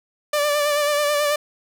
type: tone with vibrato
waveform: sawtooth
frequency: 587.3 Hz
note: D5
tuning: in tune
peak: -14 dBFS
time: 0.33-1.36 s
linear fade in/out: 5 ms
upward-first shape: sine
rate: 9.2 Hz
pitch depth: 33 cents each way
effects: none